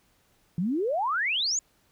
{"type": "exponential sweep", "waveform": "sine", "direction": "up", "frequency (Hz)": [160.3, 7150], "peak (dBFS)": -24, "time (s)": [0.58, 1.59], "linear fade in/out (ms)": 2, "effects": ["pink hiss -66 dBFS RMS until 1.91 s"]}